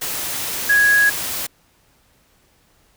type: tone in noise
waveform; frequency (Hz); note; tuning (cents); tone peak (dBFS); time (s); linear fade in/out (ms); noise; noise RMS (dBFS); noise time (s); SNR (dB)
sine; 1661.2; G#6; 0; -11; 0.69-1.1; 10; white; -25; 0.01-1.47; +11
effects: pink hiss -58 dBFS RMS until 2.96 s